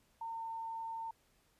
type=tone with pitch glide; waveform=sine; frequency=911 to 905.8 Hz; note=A#5 to A#5; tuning=-40 to -50 cents; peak=-39 dBFS; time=0.21-1.11 s; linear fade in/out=5 ms; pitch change=-10 cents; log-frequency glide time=0.31-0.43 s; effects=pink hiss -72 dBFS RMS until 1.59 s + resampled to 32000 Hz